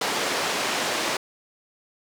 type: band-pass noise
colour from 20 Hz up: pink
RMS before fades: -26 dBFS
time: 0.01-1.17 s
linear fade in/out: 5 ms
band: 390 to 6700 Hz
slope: 12 dB/octave
effects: none